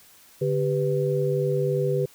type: tone cluster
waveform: sine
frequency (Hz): 144.3 / 393.4 / 496.4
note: D3 / G4 / B4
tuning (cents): -30 / +6 / +9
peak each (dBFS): -25 / -25 / -26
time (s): 0.41-2.06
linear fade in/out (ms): 10
effects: white hiss -53 dBFS RMS until 2.14 s